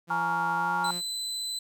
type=tone with pitch glide; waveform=sawtooth; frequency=170 to 176.3 Hz; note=F3 to F3; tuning=-46 to +17 cents; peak=-33 dBFS; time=0.07-1.02 s; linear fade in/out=50 ms; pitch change=+63 cents; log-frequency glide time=0.55-0.76 s
type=chord; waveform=sine; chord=Bb minor seventh; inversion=third; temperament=just; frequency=839.1 / 932.3 / 1118.8 / 1398.5 Hz; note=Ab5 / Bb5 / Db6 / F6; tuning=+18 / 0 / +16 / +2 cents; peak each=-30 / -30 / -35 / -30 dBFS; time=0.1-0.91 s; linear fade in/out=5 ms
type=tone; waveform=30% pulse; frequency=4023 Hz; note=B7; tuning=31 cents sharp; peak=-28 dBFS; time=0.84-1.59 s; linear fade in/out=5 ms
effects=none